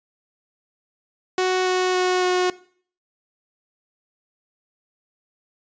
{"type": "tone with pitch steps", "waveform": "sawtooth", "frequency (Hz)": [370, 367.9, 365.8, 363.6], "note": ["F#4", "F#4", "F#4", "F#4"], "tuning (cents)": [0, -10, -20, -30], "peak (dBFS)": -14, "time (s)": [1.38, 2.5], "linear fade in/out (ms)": 2, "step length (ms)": 280, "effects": ["noise-tail reverb RT60 0.5 s tail -19 dB re dry", "resampled to 16000 Hz"]}